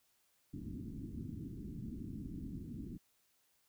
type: low-pass noise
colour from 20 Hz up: white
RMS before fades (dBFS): -45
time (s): 0.53-2.98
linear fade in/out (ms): 10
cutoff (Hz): 310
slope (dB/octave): 48
effects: white hiss -75 dBFS RMS until 3.68 s